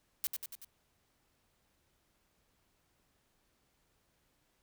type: noise with echo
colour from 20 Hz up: blue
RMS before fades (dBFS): -34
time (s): 0.24-0.27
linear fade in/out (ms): 0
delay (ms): 94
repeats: 4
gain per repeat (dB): -4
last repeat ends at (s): 0.646
effects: pink hiss -75 dBFS RMS until 4.62 s